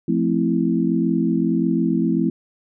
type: chord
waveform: sine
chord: F major seventh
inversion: none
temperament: equal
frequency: 174.61 / 220 / 261.6 / 329.6 Hz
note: F3 / A3 / C4 / E4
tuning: 0 / 0 / 0 / 0 cents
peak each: -22 dBFS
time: 0.08-2.3 s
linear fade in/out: 5 ms
effects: none